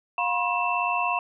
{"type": "tone cluster", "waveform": "sine", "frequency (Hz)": [711, 971, 1068, 2667], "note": ["F5", "B5", "C6", "E7"], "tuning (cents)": [31, -30, 35, 20], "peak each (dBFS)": -28, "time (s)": [0.18, 1.19], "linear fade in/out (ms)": 2, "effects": []}